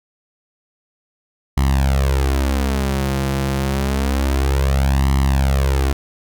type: tone with flanger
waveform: sawtooth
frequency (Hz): 67.6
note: C#2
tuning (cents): -43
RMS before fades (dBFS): -17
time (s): 1.57-5.93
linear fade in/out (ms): 5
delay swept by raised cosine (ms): 0.98 to 5.88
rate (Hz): 0.28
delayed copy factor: +0.85
effects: none